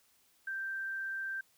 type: tone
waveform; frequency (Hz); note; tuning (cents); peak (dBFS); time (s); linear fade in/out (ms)
sine; 1569; G6; +1; -35; 0.47-1.41; 5
effects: white hiss -69 dBFS RMS until 1.57 s